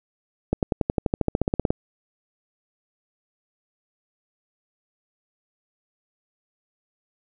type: accelerating click train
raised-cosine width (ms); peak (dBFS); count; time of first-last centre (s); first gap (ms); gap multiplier
2; -7; 17; 0.53-1.705; 98; 0.96
effects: none